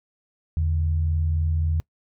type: tone pair together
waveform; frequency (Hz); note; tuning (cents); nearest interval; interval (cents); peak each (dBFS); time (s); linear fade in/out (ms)
sine; 81.5 / 145.22; E2 / D3; -19 / -19; minor seventh; 1000; -20 / -31; 0.57-1.8; 0
effects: noise-tail reverb RT60 0.1 s tail -24 dB re dry